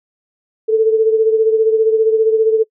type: beating tone pair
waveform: sine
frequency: 440 / 455 Hz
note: A4 / A#4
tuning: 0 / -42 cents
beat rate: 15 Hz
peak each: -10 / -17 dBFS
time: 0.68-2.64 s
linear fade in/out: 20 ms
effects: noise-tail reverb RT60 0.1 s tail -23 dB re dry